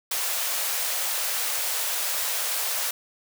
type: high-pass noise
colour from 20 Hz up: white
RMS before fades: -27 dBFS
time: 0.11-2.91 s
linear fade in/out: 5 ms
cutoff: 470 Hz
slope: 48 dB/octave
effects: none